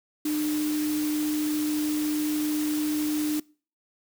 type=tone in noise; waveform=sine; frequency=302.3 Hz; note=D#4; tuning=50 cents flat; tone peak=-24 dBFS; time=0.25-3.4 s; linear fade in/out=5 ms; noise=white; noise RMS=-36 dBFS; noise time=0.25-3.4 s; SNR=+9 dB; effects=noise-tail reverb RT60 0.4 s tail -24 dB re dry